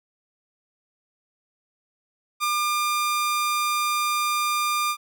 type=tone with ADSR envelope; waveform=sawtooth; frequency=1200 Hz; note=D6; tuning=37 cents sharp; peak=-16 dBFS; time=2.4-4.97 s; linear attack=39 ms; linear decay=4 ms; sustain=-2 dB; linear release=68 ms; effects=none